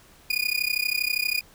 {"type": "tone with amplitude modulation", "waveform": "30% pulse", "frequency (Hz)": 2450, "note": "D#7", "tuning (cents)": -27, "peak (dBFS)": -17, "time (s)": [0.3, 1.41], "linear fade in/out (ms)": 5, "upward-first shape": "sine", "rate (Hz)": 32.5, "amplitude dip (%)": 95, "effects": ["pink hiss -54 dBFS RMS until 1.54 s"]}